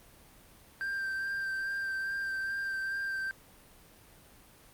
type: tone with vibrato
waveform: triangle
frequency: 1575 Hz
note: G6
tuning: 8 cents sharp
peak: -30 dBFS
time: 0.81-3.31 s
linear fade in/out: 0 ms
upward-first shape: sine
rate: 2.4 Hz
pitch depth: 16 cents each way
effects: pink hiss -57 dBFS RMS until 4.73 s + Opus 32 kbps